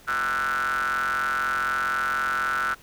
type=ring-modulated tone; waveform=square; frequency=69.4 Hz; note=C#2; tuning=3 cents sharp; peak=-21 dBFS; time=0.07-2.75 s; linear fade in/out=20 ms; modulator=1410 Hz; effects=pink hiss -52 dBFS RMS until 2.82 s